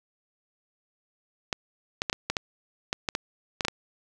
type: clicks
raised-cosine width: 0.2 ms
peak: -9 dBFS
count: 12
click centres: 1.528 / 2.019 / 2.098 / 2.129 / 2.3 / 2.368 / 2.929 / 3.088 / 3.151 / 3.608 / 3.65 / 3.683 s
effects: none